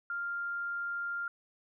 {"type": "tone", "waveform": "sine", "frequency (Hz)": 1396.9, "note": "F6", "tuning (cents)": 0, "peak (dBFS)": -33, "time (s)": [0.1, 1.28], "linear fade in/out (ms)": 2, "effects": []}